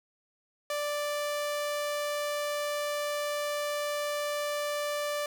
sawtooth tone, 587.3 Hz, D5, in tune, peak -26 dBFS, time 0.7-5.26 s, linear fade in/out 2 ms, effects none

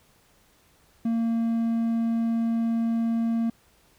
triangle tone, 229.3 Hz, A#3, 28 cents flat, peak -20 dBFS, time 1.05-3.5 s, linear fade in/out 5 ms, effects pink hiss -61 dBFS RMS until 3.98 s

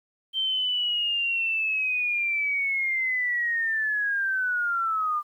sine linear sweep, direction down, 3136 to 1191 Hz, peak -23 dBFS, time 0.33-5.23 s, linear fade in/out 50 ms, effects 10-bit

